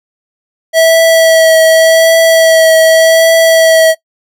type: tone with vibrato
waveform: square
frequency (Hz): 650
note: E5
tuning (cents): -24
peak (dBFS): -4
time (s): 0.73-3.95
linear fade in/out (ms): 50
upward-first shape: triangle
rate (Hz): 0.86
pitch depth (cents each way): 18
effects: noise-tail reverb RT60 0.1 s tail -20 dB re dry